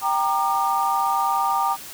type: chord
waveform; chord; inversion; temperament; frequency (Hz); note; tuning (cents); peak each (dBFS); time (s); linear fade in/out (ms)
sine; G minor; none; equal with one note detuned; 784 / 932.3 / 1200; G5 / Bb5 / D6; 0 / 0 / +37; -23; 0.01-1.77; 50
effects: white hiss -38 dBFS RMS until 1.93 s + high-pass 60 Hz 12 dB/octave